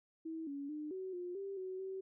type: tone with pitch steps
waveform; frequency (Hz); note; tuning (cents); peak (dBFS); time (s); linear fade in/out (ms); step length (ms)
sine; 323 / 281.7 / 302 / 376.3 / 355.7 / 393.1 / 374 / 381.8; E4 / C#4 / D4 / F#4 / F4 / G4 / F#4 / G4; -35 / +28 / +48 / +29 / +32 / +5 / +19 / -46; -40; 0.25-2.01; 10; 220
effects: none